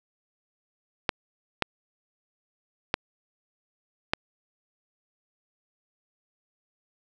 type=clicks; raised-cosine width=0.3 ms; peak=-6 dBFS; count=4; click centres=1.092 / 1.623 / 2.941 / 4.135 s; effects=none